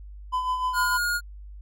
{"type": "tone with tremolo", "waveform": "triangle", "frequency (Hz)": 1010, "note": "B5", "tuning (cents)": 39, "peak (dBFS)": -20, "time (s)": [0.32, 0.98], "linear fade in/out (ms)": 20, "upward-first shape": "sine", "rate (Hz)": 6.6, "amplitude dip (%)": 50}
{"type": "tone", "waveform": "square", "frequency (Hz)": 1431, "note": "F6", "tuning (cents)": 42, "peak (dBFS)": -24, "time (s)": [0.73, 1.21], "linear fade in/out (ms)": 50}
{"effects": ["added 50 Hz sine -39 dBFS peak until 1.61 s"]}